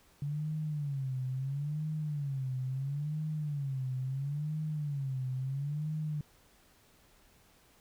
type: tone with vibrato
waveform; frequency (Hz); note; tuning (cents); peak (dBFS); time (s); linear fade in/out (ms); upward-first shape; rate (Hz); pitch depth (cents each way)
sine; 141.4; C#3; +35; -32; 0.22-6.21; 2; sine; 0.74; 160
effects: pink hiss -64 dBFS RMS until 7.8 s